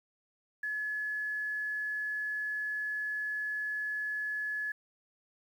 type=tone with quantisation; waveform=sine; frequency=1705 Hz; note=G#6; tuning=45 cents sharp; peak=-32 dBFS; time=0.63-4.72 s; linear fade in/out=5 ms; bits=10; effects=none